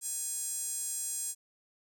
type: tone with high-pass filter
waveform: sawtooth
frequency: 830.6 Hz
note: G#5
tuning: in tune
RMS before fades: -36 dBFS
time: 0.01-1.35 s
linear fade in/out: 50 ms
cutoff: 7900 Hz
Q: 4.9
effects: none